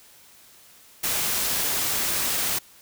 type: noise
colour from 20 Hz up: white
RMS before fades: -25 dBFS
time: 1.03-2.59 s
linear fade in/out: 10 ms
effects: white hiss -52 dBFS RMS until 2.81 s